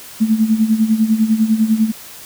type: tone with tremolo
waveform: sine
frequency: 220 Hz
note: A3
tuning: in tune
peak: -8 dBFS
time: 0.2-1.92 s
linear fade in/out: 20 ms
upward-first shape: sine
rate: 10 Hz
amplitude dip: 75%
effects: white hiss -36 dBFS RMS until 2.25 s